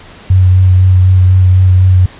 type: tone with vibrato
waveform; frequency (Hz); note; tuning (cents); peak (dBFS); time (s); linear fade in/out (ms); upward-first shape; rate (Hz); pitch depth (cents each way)
sine; 92.5; F#2; 0; -3; 0.3-2.06; 5; sine; 4; 17
effects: pink hiss -35 dBFS RMS until 2.19 s + resampled to 8000 Hz